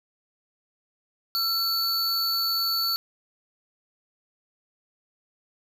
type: tone pair together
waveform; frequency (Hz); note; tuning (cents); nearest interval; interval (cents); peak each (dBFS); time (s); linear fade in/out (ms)
square; 1348 / 4459; E6 / C#8; +38 / +9; octave + major sixth; 2071; -33 / -24; 1.35-2.96; 0
effects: none